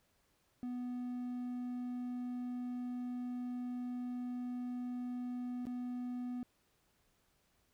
triangle tone with dropouts, 246.9 Hz, B3, in tune, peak -36 dBFS, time 0.63-6.43 s, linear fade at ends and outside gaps 0 ms, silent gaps 5.654-5.668 s, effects pink hiss -75 dBFS RMS until 7.73 s

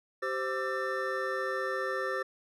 triangle tone cluster, 387.6 / 522 / 1175 / 1330 / 1790 Hz, G4 / C5 / D6 / E6 / A6, -20 / -4 / +1 / +15 / +29 cents, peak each -35 / -33 / -37 / -37 / -34 dBFS, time 0.22-2.23 s, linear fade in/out 10 ms, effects none

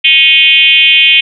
sine tone with frequency modulation, 2794 Hz, F7, in tune, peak -3 dBFS, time 0.04-1.21 s, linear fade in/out 10 ms, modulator 298 Hz, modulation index 1.8, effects none

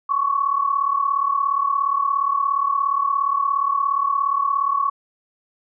sine tone pair together, 1089.9 / 1127 Hz, C#6 / C#6, -30 / +28 cents, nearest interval minor second, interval 58 cents, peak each -22 / -19 dBFS, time 0.09-4.9 s, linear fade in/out 10 ms, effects none

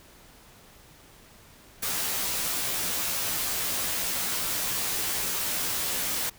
white noise with comb filter, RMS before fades -29 dBFS, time 1.82-6.3 s, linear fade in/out 10 ms, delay 14 ms, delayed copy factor -0.75, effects pink hiss -53 dBFS RMS until 6.38 s

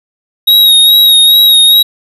square tone with vibrato, 3786 Hz, A#7, 26 cents sharp, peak -3 dBFS, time 0.47-1.83 s, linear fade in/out 10 ms, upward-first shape sine, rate 2.4 Hz, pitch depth 32 cents each way, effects none

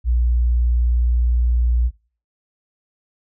sine tone, 59.8 Hz, A#1, 45 cents sharp, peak -14 dBFS, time 0.04-1.91 s, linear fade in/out 50 ms, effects noise-tail reverb RT60 0.4 s tail -21 dB re dry

